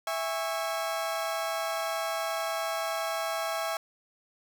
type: chord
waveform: 30% pulse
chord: C# minor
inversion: first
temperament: equal with one note detuned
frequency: 659.3 / 816.3 / 1108.7 Hz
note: E5 / G#5 / C#6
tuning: 0 / -30 / 0 cents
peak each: -29 / -33 / -34 dBFS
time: 0.07-3.77 s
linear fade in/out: 2 ms
effects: none